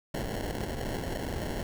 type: noise with sample-and-hold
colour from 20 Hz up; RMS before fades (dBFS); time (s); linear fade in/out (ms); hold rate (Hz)
pink; -34; 0.14-1.63; 2; 1225
effects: none